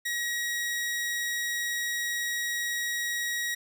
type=tone; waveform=sawtooth; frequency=1902 Hz; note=A#6; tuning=34 cents sharp; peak=-25 dBFS; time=0.05-3.55 s; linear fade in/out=10 ms; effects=none